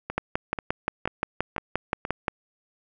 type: two click trains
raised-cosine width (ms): 0.5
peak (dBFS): -9 / -15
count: 13 / 5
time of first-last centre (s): 0.18-2.282 / 0.1-2.051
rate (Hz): 5.71 / 2.05
effects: none